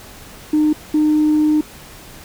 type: tone bursts at uneven times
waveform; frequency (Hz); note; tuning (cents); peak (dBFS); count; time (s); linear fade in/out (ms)
sine; 304.7; D#4; -36; -10; 2; 0.53-0.73 / 0.94-1.61; 5
effects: tanh soft clip ceiling -8 dBFS + pink hiss -39 dBFS RMS until 2.24 s